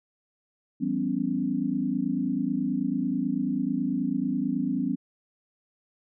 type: tone cluster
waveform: sine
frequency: 170.3 / 197.1 / 251.8 / 281 Hz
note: F3 / G3 / B3 / C#4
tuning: -43 / +10 / +34 / +24 cents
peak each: -34 / -31 / -28 / -29 dBFS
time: 0.8-4.96 s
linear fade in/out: 20 ms
effects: none